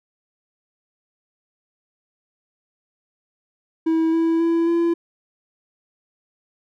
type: tone with pitch steps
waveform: triangle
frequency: 324 / 328.7 / 333.5 / 338.3 Hz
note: E4 / E4 / E4 / E4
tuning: -30 / -5 / +20 / +45 cents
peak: -14 dBFS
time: 3.86-4.94 s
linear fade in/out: 10 ms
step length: 270 ms
effects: none